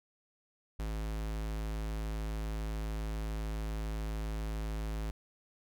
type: tone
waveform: square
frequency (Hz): 53.6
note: A1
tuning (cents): -45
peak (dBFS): -35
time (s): 0.79-5.11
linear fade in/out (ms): 5
effects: none